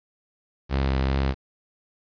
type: tone with vibrato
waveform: sawtooth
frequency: 67 Hz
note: C2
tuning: 42 cents sharp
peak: -17 dBFS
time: 0.69-1.35 s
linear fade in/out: 50 ms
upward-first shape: triangle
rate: 2.5 Hz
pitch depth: 25 cents each way
effects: resampled to 11025 Hz + 8-bit